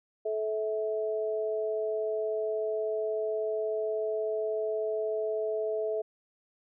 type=tone pair together; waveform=sine; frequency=433.6 / 650 Hz; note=A4 / E5; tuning=-25 / -24 cents; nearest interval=perfect fifth; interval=701 cents; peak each=-30 / -32 dBFS; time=0.25-6.02 s; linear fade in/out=10 ms; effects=none